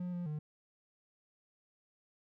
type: tone with pitch steps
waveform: triangle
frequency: 178.7 / 175.8 / 151.6 Hz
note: F3 / F3 / D#3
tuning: +40 / +12 / -45 cents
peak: -34 dBFS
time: 0-0.39 s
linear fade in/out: 5 ms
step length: 130 ms
effects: none